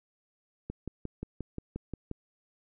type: click train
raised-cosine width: 3 ms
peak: -23 dBFS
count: 9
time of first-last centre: 0.7-2.113 s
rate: 5.66 Hz
effects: none